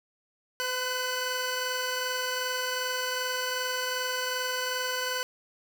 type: tone pair together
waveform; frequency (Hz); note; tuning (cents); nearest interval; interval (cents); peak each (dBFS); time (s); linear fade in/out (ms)
15% pulse; 507 / 1498.4; B4 / F#6; +45 / +21; octave + perfect fifth; 1876; -25; 0.6-5.23; 0
effects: none